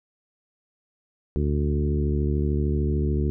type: harmonic tone with a mistuned harmonic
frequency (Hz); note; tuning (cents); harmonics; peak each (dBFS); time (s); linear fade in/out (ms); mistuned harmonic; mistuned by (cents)
73.42; D2; 0; 1 / 2 / 3 / 4 / 5 / 6; -23 / -27 / -30 / -33 / -30 / -37; 1.36-3.3; 0; 1; +22
effects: none